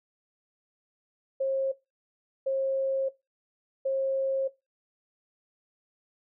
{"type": "tone bursts at uneven times", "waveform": "sine", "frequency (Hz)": 537, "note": "C5", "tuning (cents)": 45, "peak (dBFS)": -24, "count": 3, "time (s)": [[1.4, 1.72], [2.46, 3.09], [3.85, 4.48]], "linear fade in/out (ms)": 10, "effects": ["noise-tail reverb RT60 0.2 s tail -18 dB re dry"]}